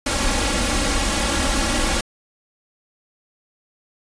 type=noise with comb filter; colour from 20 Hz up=pink; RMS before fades=-20 dBFS; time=0.06-2.01 s; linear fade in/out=5 ms; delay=3.6 ms; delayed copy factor=+0.85; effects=resampled to 22050 Hz